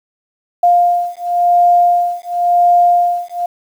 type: beating tone pair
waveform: sine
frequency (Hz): 702 / 702.94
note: F5 / F5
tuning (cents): +9 / +11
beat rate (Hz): 0.94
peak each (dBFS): -12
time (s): 0.63-3.46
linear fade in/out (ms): 5
effects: 7-bit